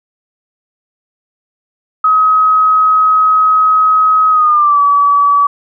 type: tone with pitch glide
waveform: sine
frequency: 1270 to 1144.6 Hz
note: D#6 to D6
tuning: +35 to -45 cents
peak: -6 dBFS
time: 2.04-5.47 s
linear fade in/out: 5 ms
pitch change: -180 cents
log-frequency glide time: 4.3-4.81 s
effects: none